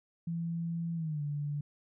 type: tone with pitch glide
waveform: sine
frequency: 167.7 to 145.99 Hz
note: E3 to D3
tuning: +30 to -10 cents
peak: -32 dBFS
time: 0.27-1.61 s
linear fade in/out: 5 ms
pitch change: -240 cents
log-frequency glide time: 0.95-1.22 s
effects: none